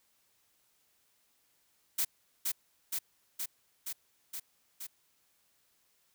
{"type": "noise with echo", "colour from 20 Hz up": "blue", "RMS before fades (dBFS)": -30, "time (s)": [1.98, 2.05], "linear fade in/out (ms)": 10, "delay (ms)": 470, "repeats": 6, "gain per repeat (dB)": -2, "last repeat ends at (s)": 4.87, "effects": ["white hiss -72 dBFS RMS until 6.14 s"]}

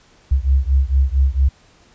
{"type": "beating tone pair", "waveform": "sine", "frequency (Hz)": [65.41, 69.81], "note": ["C2", "C#2"], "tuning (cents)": [0, 13], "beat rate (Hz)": 4.4, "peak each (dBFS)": [-15, -16], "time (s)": [0.31, 1.49], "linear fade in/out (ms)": 10, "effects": ["pink hiss -52 dBFS RMS until 1.94 s", "resampled to 16000 Hz"]}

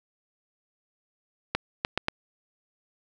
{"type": "clicks", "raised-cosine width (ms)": 0.3, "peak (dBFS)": -8, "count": 4, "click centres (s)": [1.55, 1.849, 1.976, 2.084], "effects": []}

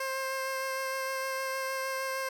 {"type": "tone with vibrato", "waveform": "15% pulse", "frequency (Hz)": 530, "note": "C5", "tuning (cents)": 22, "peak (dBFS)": -25, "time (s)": [0, 2.29], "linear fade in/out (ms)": 5, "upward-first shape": "sine", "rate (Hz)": 6.5, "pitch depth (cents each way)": 11, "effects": []}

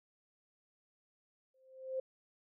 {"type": "tone with exponential growth", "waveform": "sine", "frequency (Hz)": 523.3, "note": "C5", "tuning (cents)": 0, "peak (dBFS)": -32, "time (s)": [1.54, 2], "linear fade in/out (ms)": 5, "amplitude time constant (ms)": 100, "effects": []}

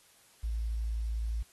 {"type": "tone with quantisation", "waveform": "sine", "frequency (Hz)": 55.8, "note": "A1", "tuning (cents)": 25, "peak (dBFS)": -30, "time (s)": [0.43, 1.43], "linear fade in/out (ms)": 10, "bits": 10, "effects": ["white hiss -62 dBFS RMS until 1.52 s", "AAC 32 kbps"]}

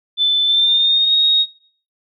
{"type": "tone with pitch glide", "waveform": "sine", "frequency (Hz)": [3520, 3751], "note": ["A7", "A#7"], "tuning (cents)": [0, 10], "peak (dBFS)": -11, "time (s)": [0.17, 1.46], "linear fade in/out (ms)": 50, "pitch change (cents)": 110, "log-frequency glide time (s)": [0.45, 1.15], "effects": ["noise-tail reverb RT60 0.5 s tail -17 dB re dry"]}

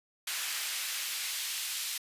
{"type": "noise with high-pass filter sweep", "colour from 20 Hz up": "pink", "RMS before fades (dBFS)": -35, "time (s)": [0.27, 1.98], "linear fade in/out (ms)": 5, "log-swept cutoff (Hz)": [2000, 3100], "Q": 0.88, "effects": ["resampled to 32000 Hz"]}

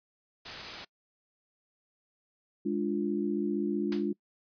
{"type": "noise", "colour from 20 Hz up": "white", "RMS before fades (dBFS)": -39, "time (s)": [0.45, 0.85], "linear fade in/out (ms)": 10}
{"type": "chord", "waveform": "sine", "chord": "D diminished", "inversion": "second", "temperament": "equal", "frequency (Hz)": [207.7, 293.7, 349.2], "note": ["Ab3", "D4", "F4"], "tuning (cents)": [0, 0, 0], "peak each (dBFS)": -32, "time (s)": [2.65, 4.13], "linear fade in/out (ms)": 10}
{"type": "noise with exponential decay", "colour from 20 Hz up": "white", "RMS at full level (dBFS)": -34, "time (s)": [3.92, 4.09], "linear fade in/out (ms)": 1, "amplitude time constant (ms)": 36}
{"effects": ["noise-tail reverb RT60 0.1 s tail -25 dB re dry", "resampled to 11025 Hz"]}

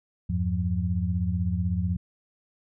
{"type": "tone cluster", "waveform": "sine", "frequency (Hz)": [83.7, 99.7, 178.2], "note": ["E2", "G2", "F3"], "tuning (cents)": [27, 30, 35], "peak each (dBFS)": [-27, -29, -28], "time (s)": [0.29, 1.97], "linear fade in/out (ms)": 10, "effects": []}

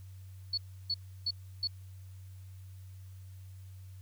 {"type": "tone bursts", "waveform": "sine", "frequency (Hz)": 4411, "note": "C#8", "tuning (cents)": -9, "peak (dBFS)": -29, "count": 4, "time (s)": [0.53, 1.674], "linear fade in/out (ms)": 5, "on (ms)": 46, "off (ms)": 320, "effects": ["added 94 Hz sine -46 dBFS peak until 4.01 s", "white hiss -66 dBFS RMS until 4.01 s"]}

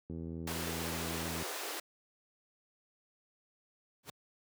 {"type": "click train", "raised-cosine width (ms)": 3, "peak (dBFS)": -29, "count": 110, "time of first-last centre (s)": [0.1, 1.424], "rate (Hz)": 82.3}
{"type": "high-pass noise", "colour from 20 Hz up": "pink", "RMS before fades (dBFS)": -40, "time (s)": [0.47, 1.8], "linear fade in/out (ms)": 5, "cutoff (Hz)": 320, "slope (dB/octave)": 48}
{"type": "noise with exponential growth", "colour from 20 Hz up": "pink", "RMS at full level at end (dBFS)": -38, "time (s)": [4.03, 4.1], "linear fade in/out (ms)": 5, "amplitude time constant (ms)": 15}
{"effects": ["high-pass 80 Hz 12 dB/octave"]}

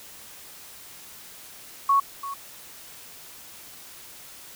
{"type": "tone with echo", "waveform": "sine", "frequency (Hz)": 1108.7, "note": "C#6", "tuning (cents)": 0, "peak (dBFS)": -16, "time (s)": [1.89, 2], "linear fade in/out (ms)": 5, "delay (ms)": 340, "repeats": 1, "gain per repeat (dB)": -14, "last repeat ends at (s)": 2.34, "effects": ["white hiss -45 dBFS RMS until 4.55 s"]}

